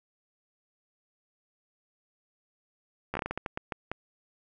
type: slowing click train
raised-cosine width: 0.5 ms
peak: -17 dBFS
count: 12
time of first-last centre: 3.14-3.916 s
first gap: 13 ms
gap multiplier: 1.31
effects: none